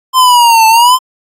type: exponential two-way sweep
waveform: square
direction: down then up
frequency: 1043 to 880 to 1043 Hz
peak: -4 dBFS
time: 0.13-0.99 s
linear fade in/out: 50 ms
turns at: 0.67 s
effects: AAC 48 kbps